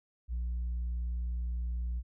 sine tone, 59.7 Hz, A#1, 42 cents sharp, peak -29 dBFS, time 0.28-2.03 s, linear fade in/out 50 ms, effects tanh soft clip ceiling -30 dBFS

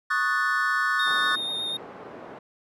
triangle chord, D# half-diminished seventh, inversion third, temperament equal, 1108.7 / 1244.5 / 1480 / 1760 Hz, C#6 / D#6 / F#6 / A6, 0 / 0 / 0 / 0 cents, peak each -27 / -27 / -24 / -25 dBFS, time 0.1-1.36 s, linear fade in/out 10 ms
triangle tone with vibrato, 3678 Hz, A#7, 24 cents flat, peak -26 dBFS, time 0.99-1.77 s, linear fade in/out 5 ms, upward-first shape sine, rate 8.2 Hz, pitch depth 13 cents each way
pink band-pass noise, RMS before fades -42 dBFS, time 1.06-2.39 s, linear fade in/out 5 ms, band 280 to 1100 Hz, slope 12 dB/octave
effects none

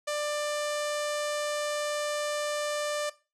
sawtooth tone with low-pass filter, 593 Hz, D5, 17 cents sharp, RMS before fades -31 dBFS, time 0.07-3.1 s, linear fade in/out 10 ms, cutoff 8400 Hz, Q 1.4, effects noise-tail reverb RT60 0.3 s tail -18 dB re dry

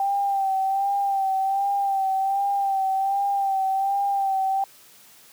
sine tone with vibrato, 784 Hz, G5, in tune, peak -20 dBFS, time 0-4.64 s, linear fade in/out 2 ms, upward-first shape sine, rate 1.3 Hz, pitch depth 37 cents each way, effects white hiss -51 dBFS RMS until 5.32 s + high-pass 100 Hz 12 dB/octave

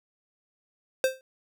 square tone with exponential decay, 523.3 Hz, C5, in tune, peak -18 dBFS, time 1.04-1.21 s, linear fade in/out 1 ms, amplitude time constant 35 ms, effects none

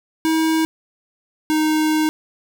square tone pair in turn, 320 / 310.4 Hz, D#4 / D#4, +49 / -4 cents, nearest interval minor second, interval 53 cents, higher first, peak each -16 dBFS, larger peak neither, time 0.25-0.65 / 1.5-2.09 s, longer second, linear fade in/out 0 ms, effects none

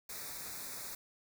white band-stop noise, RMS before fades -44 dBFS, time 0.09-0.95 s, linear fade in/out 5 ms, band 2500 to 3600 Hz, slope 96 dB/octave, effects none

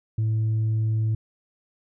sine tone, 110 Hz, A2, in tune, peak -18 dBFS, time 0.18-1.15 s, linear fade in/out 5 ms, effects tanh soft clip ceiling -19 dBFS

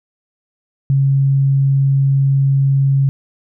sine tone, 137 Hz, C#3, 20 cents flat, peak -10 dBFS, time 0.9-3.09 s, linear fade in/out 0 ms, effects none

